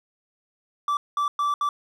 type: tone bursts at uneven times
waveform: triangle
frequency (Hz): 1163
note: D6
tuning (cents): -17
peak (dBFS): -19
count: 4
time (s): 0.88-0.97 / 1.17-1.28 / 1.39-1.54 / 1.61-1.69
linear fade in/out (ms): 2
effects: none